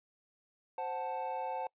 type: chord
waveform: triangle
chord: F# diminished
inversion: second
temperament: equal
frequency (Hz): 523.3 / 740 / 880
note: C5 / F#5 / A5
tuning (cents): 0 / 0 / 0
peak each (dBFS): -39 / -38 / -36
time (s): 0.78-1.67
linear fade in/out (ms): 2
effects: noise-tail reverb RT60 0.1 s tail -25 dB re dry + resampled to 8000 Hz